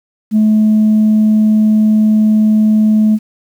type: tone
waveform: sine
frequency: 215.3 Hz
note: A3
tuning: 37 cents flat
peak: -5 dBFS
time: 0.31-3.19 s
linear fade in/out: 50 ms
effects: tanh soft clip ceiling -4 dBFS + 7-bit